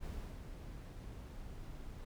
brown noise with ADSR envelope, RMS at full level -42 dBFS, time 0-2.05 s, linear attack 45 ms, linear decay 330 ms, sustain -6 dB, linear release 11 ms, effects none

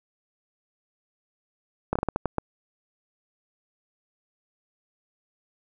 slowing click train, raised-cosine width 1 ms, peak -10 dBFS, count 8, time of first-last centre 1.93-2.383 s, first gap 25 ms, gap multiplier 1.31, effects none

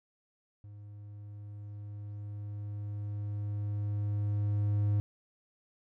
triangle tone with level ramp, 103.2 Hz, G#2, 10 cents flat, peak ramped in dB -44 to -23 dBFS, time 0.64-5 s, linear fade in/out 0 ms, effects none

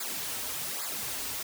white noise with flanger, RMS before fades -35 dBFS, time 0-1.43 s, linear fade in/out 5 ms, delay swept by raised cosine 0.33 to 5.93 ms, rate 1.2 Hz, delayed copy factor -0.85, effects none

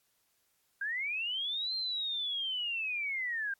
sine linear two-way sweep, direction up then down, 1568 to 4186 to 1568 Hz, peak -32 dBFS, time 0.81-3.54 s, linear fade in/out 5 ms, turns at 1.75 s, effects white hiss -74 dBFS RMS until 3.59 s + AAC 64 kbps

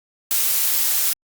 blue noise, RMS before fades -19 dBFS, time 0.31-1.13 s, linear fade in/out 0 ms, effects Opus 48 kbps

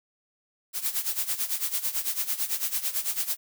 blue noise with tremolo, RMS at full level -26 dBFS, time 0.73-3.37 s, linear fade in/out 50 ms, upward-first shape sine, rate 9 Hz, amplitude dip 80%, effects none

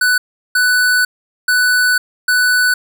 square tone bursts at uneven times, 1491 Hz, F#6, 13 cents sharp, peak -11 dBFS, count 4, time 0.01-0.18 / 0.55-1.05 / 1.48-1.98 / 2.28-2.74 s, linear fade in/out 5 ms, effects none

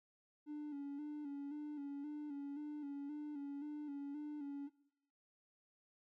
triangle tone with vibrato, 290 Hz, D4, 22 cents flat, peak -40 dBFS, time 0.46-4.7 s, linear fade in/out 50 ms, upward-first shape square, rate 1.9 Hz, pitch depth 46 cents each way, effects noise-tail reverb RT60 0.9 s tail -23 dB re dry + tanh soft clip ceiling -38 dBFS

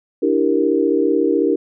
sine chord, E half-diminished seventh, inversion third, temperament equal, 293.7 / 329.6 / 392 / 466.2 Hz, D4 / E4 / G4 / Bb4, 0 / 0 / 0 / 0 cents, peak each -19 dBFS, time 0.22-1.56 s, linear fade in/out 10 ms, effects none

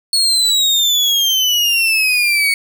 35% pulse exponential sweep, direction down, 4369 to 2217 Hz, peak -10 dBFS, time 0.13-2.54 s, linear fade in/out 2 ms, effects none

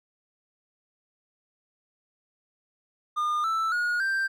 triangle tone with pitch steps, 1213 / 1322.8 / 1442.5 / 1573.1 Hz, D#6 / E6 / F#6 / G6, -44 / +6 / -44 / +6 cents, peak -22 dBFS, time 3.16-4.28 s, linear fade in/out 20 ms, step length 280 ms, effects none

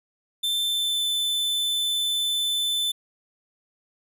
45% pulse tone with pitch glide, 3550 to 3521 Hz, A7 to A7, +15 to 0 cents, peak -22 dBFS, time 0.43-2.92 s, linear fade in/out 10 ms, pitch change -15 cents, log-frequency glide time 0.63-1.06 s, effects none

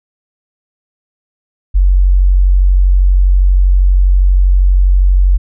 sine tone, 46.25 Hz, F#1, in tune, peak -5 dBFS, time 1.74-5.38 s, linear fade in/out 20 ms, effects none

